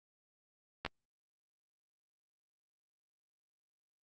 clicks, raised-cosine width 0.3 ms, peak -19 / -20 dBFS, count 2, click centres 0.85 / 0.863 s, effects Opus 48 kbps

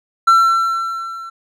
triangle tone with level ramp, 1348 Hz, E6, 38 cents sharp, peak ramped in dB -4 to -27 dBFS, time 0.27-1.3 s, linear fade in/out 10 ms, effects none

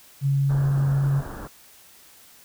sine tone, 138.59 Hz, C#3, in tune, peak -18 dBFS, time 0.21-1.23 s, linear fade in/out 50 ms
pink low-pass noise, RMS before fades -36 dBFS, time 0.49-1.48 s, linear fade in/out 10 ms, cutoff 1700 Hz, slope 96 dB/octave
effects white hiss -51 dBFS RMS until 2.44 s

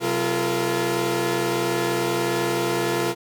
sawtooth tone cluster, 129.4 / 187.2 / 343.9 / 429.4 / 470.8 Hz, C3 / F#3 / F4 / A4 / A#4, -19 / +20 / -27 / -42 / +17 cents, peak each -27 / -29 / -20 / -25 / -24 dBFS, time 0-3.15 s, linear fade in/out 50 ms, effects none

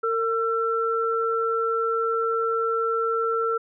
sine tone pair together, 455.9 / 1345 Hz, A#4 / E6, -39 / +34 cents, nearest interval octave + perfect fifth, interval 1873 cents, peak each -24 dBFS, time 0.03-3.58 s, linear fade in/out 10 ms, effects none

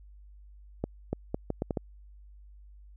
accelerating click train, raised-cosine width 2 ms, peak -16 dBFS, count 7, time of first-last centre 0.84-1.772 s, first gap 290 ms, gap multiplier 0.74, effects added 50 Hz sine -49 dBFS peak until 2.96 s

